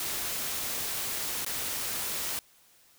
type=noise with dropouts; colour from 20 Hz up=white; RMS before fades=-33 dBFS; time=0-2.39 s; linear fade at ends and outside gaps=1 ms; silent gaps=1.448-1.463 s; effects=white hiss -61 dBFS RMS until 2.98 s